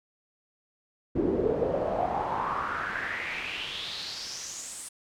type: noise with band-pass filter sweep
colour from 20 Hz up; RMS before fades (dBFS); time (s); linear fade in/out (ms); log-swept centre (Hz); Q
brown; -31; 1.15-4.89; 10; 330 to 9000; 4.7
effects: none